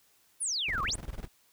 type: exponential two-way sweep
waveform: sine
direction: down then up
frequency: 10700 to 1050 to 10700 Hz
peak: -29 dBFS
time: 0.4-0.96 s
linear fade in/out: 20 ms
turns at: 0.83 s
type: noise with tremolo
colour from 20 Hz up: brown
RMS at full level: -37 dBFS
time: 0.68-1.28 s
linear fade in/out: 5 ms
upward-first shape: square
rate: 20 Hz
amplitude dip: 80%
effects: white hiss -66 dBFS RMS until 1.52 s